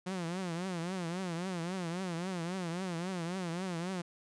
sawtooth tone with vibrato, 177.3 Hz, F3, 26 cents sharp, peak -31 dBFS, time 0.06-4.02 s, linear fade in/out 10 ms, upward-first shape triangle, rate 3.7 Hz, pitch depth 160 cents each way, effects resampled to 22050 Hz

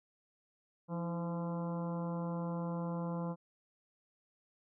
harmonic tone with a mistuned harmonic, 170.9 Hz, F3, 37 cents flat, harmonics 1 / 2 / 3 / 4 / 5 / 6 / 7 / 8, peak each -36 / -47 / -43 / -51 / -49 / -48 / -57 / -57 dBFS, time 0.88-3.36 s, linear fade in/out 50 ms, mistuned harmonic 2, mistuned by -78 cents, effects none

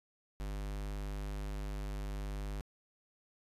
square tone, 50.3 Hz, G1, 45 cents sharp, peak -38 dBFS, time 0.4-2.61 s, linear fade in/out 0 ms, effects resampled to 32000 Hz

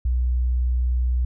sine tone, 61.74 Hz, B1, in tune, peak -18 dBFS, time 0.05-1.25 s, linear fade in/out 5 ms, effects none

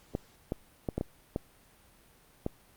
clicks, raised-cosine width 2 ms, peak -17 dBFS, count 7, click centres 0.151 / 0.521 / 0.888 / 0.98 / 1.011 / 1.361 / 2.464 s, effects pink hiss -61 dBFS RMS until 2.76 s + Opus 48 kbps

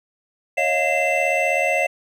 triangle tone cluster, 553 / 632 / 708 / 2069 / 2669 Hz, C#5 / D#5 / F5 / C7 / E7, -4 / +27 / +23 / -20 / +21 cents, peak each -22 dBFS, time 0.57-1.87 s, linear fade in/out 10 ms, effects none

